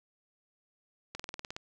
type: slowing click train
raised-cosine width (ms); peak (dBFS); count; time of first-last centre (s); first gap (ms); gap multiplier
0.2; -22; 9; 1.15-1.565; 45; 1.04
effects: none